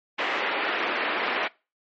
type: band-pass noise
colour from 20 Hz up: white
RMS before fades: -27 dBFS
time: 0.18-1.48 s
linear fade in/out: 10 ms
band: 280 to 2600 Hz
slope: 24 dB/octave
effects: noise-tail reverb RT60 0.3 s tail -23 dB re dry + MP3 32 kbps